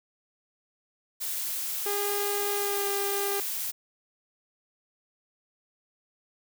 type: noise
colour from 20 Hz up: blue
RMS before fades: -32 dBFS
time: 1.2-3.72 s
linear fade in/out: 20 ms
type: tone with pitch glide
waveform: sawtooth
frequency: 407 to 400.5 Hz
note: G#4 to G4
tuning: -35 to +37 cents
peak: -25 dBFS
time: 1.86-3.4 s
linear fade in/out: 2 ms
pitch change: -28 cents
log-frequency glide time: 2.52-2.92 s
effects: none